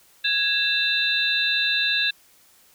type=tone cluster; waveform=sine; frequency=1657 / 2676 / 3619 / 3984 Hz; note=G#6 / E7 / A7 / B7; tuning=-4 / +25 / +48 / +14 cents; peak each=-25 dBFS; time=0.24-2.11 s; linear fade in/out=10 ms; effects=white hiss -56 dBFS RMS until 2.74 s